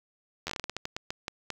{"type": "slowing click train", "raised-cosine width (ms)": 0.2, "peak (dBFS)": -16, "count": 15, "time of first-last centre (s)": [0.47, 1.503], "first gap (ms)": 11, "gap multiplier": 1.26, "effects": ["8-bit"]}